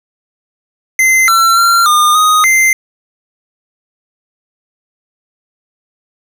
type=tone with pitch steps; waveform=square; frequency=2067 / 1351 / 1374 / 1213 / 1247 / 2080 Hz; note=C7 / E6 / F6 / D#6 / D#6 / C7; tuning=-22 / +42 / -29 / -44 / +3 / -11 cents; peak=-7 dBFS; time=0.99-2.73 s; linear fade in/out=2 ms; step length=290 ms; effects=none